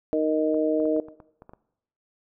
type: harmonic tone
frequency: 155.56 Hz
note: D#3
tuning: in tune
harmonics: 2 / 3 / 4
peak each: -25 / -25 / -25 dBFS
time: 0.13-1 s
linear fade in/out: 0 ms
type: clicks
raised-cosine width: 1 ms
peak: -31 dBFS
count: 9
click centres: 0.544 / 0.801 / 0.855 / 0.964 / 1.085 / 1.202 / 1.421 / 1.494 / 1.535 s
effects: noise-tail reverb RT60 0.8 s tail -19 dB re dry